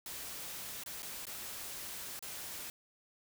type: noise with dropouts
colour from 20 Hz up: white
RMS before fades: -44 dBFS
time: 0.06-2.7 s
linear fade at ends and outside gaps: 1 ms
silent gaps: 0.836-0.861 / 1.022-1.029 / 1.254-1.268 / 2.192-2.225 s
effects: none